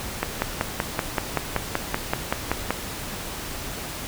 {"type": "click train", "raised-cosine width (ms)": 0.5, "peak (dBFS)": -6, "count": 14, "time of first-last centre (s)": [0.23, 2.706], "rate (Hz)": 5.25, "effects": ["pink hiss -33 dBFS RMS until 4.07 s"]}